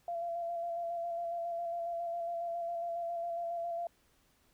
sine tone with vibrato, 683 Hz, F5, 39 cents flat, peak -34 dBFS, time 0.08-3.87 s, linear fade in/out 2 ms, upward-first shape square, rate 7.3 Hz, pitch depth 19 cents each way, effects pink hiss -70 dBFS RMS until 4.53 s

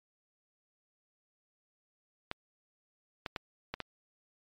clicks, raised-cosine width 0.3 ms, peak -19 dBFS, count 5, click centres 2.314 / 3.262 / 3.362 / 3.74 / 3.803 s, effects MP3 64 kbps

